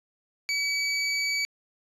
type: tone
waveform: 25% pulse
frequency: 2282 Hz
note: C#7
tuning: 50 cents sharp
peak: -21 dBFS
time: 0.49-1.45 s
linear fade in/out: 0 ms
effects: resampled to 24000 Hz + 10-bit